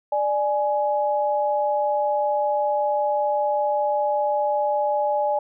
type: tone pair together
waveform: sine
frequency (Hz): 591.8 / 837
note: D5 / G#5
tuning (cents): +13 / +13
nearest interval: tritone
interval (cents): 600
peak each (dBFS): -22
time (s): 0.12-5.39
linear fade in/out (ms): 5
effects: none

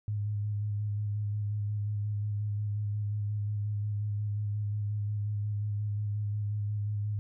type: tone with vibrato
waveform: sine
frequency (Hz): 104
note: G#2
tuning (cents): +3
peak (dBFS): -29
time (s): 0.08-7.19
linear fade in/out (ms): 0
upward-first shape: square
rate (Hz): 5.6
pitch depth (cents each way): 19
effects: none

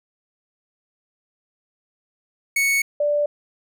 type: tone pair in turn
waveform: 45% pulse / sine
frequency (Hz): 2217 / 587.2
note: C#7 / D5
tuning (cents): 0 / 0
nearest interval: octave + major seventh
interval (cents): 2300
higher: first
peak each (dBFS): -17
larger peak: neither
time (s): 2.56-2.82 / 3-3.26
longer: neither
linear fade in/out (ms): 5
effects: none

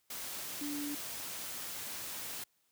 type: tone in noise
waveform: sine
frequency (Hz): 290.3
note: D4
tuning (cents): -20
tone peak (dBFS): -37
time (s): 0.61-0.95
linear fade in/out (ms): 5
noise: white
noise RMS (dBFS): -42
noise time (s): 0.1-2.44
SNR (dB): +2
effects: white hiss -75 dBFS RMS until 2.71 s + high-pass 60 Hz 12 dB/octave

